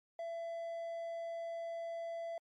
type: tone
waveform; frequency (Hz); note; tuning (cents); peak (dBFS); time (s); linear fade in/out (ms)
triangle; 670; E5; +28; -37; 0.19-2.38; 2
effects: MP3 48 kbps